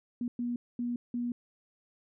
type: tone bursts at uneven times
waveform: sine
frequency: 241.1 Hz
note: B3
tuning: 41 cents flat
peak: -30 dBFS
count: 4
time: 0.21-0.28 / 0.39-0.56 / 0.79-0.96 / 1.14-1.32 s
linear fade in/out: 2 ms
effects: none